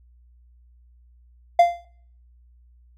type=tone with exponential decay; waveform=triangle; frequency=693 Hz; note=F5; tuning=14 cents flat; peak=-6 dBFS; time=1.59-1.85 s; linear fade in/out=5 ms; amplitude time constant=56 ms; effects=noise-tail reverb RT60 0.6 s tail -22 dB re dry + added 60 Hz sine -51 dBFS peak until 2.97 s